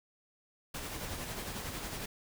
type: noise with tremolo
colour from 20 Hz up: pink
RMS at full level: -39 dBFS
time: 0.74-2.06 s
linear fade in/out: 5 ms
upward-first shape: sine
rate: 11 Hz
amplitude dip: 35%
effects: none